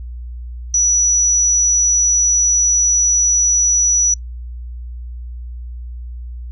sine tone, 5890 Hz, F#8, 9 cents flat, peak -11 dBFS, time 0.74-4.14 s, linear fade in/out 2 ms, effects noise-tail reverb RT60 0.1 s tail -26 dB re dry + added 60 Hz sine -26 dBFS peak until 6.51 s

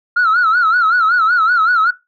sine tone with vibrato, 1374 Hz, F6, 29 cents flat, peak -8 dBFS, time 0.16-1.91 s, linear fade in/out 10 ms, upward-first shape sine, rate 5.3 Hz, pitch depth 130 cents each way, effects noise-tail reverb RT60 0.2 s tail -17 dB re dry + tanh soft clip ceiling -7 dBFS

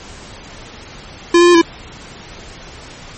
square tone with pitch steps, 344 / 348.3 / 350.4 / 334.6 Hz, F4 / F4 / F4 / E4, -26 / -5 / +6 / +26 cents, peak -6 dBFS, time 1.34-1.616 s, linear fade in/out 5 ms, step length 69 ms, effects pink hiss -35 dBFS RMS until 3.17 s + MP3 32 kbps

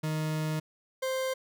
40% pulse tone pair in turn, 155.56 / 523.2 Hz, D#3 / C5, 0 / 0 cents, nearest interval octave + major sixth, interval 2100 cents, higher second, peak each -28 dBFS, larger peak neither, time 0.03-0.6 / 1.02-1.34 s, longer first, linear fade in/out 10 ms, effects none

